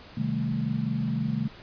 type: chord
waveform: sine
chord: A half-diminished seventh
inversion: first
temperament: equal with one note detuned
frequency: 129.91 / 155.56 / 196 / 220 Hz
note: C3 / Eb3 / G3 / A3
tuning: -12 / 0 / 0 / 0 cents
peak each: -31 / -31 / -33 / -29 dBFS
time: 0.17-1.48 s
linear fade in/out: 5 ms
effects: pink hiss -48 dBFS RMS until 1.62 s + resampled to 11025 Hz